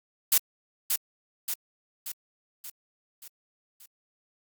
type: noise with echo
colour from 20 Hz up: blue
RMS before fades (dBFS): -20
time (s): 0.32-0.38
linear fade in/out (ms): 5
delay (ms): 580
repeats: 6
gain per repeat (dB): -5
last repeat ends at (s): 3.86
effects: Opus 48 kbps